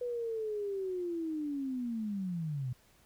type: linear sweep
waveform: sine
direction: down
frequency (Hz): 493.9 to 120.8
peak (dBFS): -33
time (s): 0.01-2.73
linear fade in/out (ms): 5
effects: pink hiss -65 dBFS RMS until 3.05 s